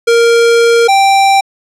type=tone pair in turn; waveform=square; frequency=466.2 / 784.1 Hz; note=A#4 / G5; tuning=0 / 0 cents; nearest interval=major sixth; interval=900 cents; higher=second; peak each=-6 dBFS; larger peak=neither; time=0.07-0.88 / 0.88-1.41 s; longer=first; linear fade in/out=10 ms; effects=low-pass 8000 Hz 12 dB/octave